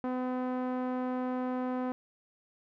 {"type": "tone with low-pass filter", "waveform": "sawtooth", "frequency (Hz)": 253.3, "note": "B3", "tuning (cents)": 44, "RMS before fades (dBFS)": -33, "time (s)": [0.04, 1.92], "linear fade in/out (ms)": 0, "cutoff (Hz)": 1100, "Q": 1, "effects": []}